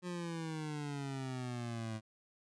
25% pulse exponential sweep, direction down, 180.4 to 108.5 Hz, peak -35 dBFS, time 0.02-2.01 s, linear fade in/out 50 ms, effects resampled to 22050 Hz

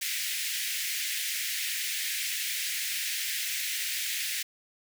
pink high-pass noise, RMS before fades -32 dBFS, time 0.01-4.43 s, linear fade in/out 10 ms, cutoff 1800 Hz, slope 48 dB/octave, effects none

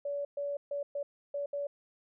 sine tone bursts at uneven times, 571 Hz, D5, 49 cents flat, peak -32 dBFS, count 6, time 0.05-0.25 / 0.37-0.57 / 0.71-0.83 / 0.95-1.03 / 1.34-1.46 / 1.53-1.67 s, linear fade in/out 5 ms, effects none

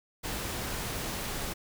pink noise, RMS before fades -35 dBFS, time 0.23-1.54 s, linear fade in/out 20 ms, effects none

